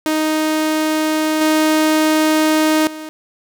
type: tone with level steps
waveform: sawtooth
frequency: 311.3 Hz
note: D#4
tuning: 1 cent sharp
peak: -11 / -8 / -24 dBFS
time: 0.06-3.09 s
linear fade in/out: 0 ms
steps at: 1.41 / 2.87 s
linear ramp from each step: 2 ms
effects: none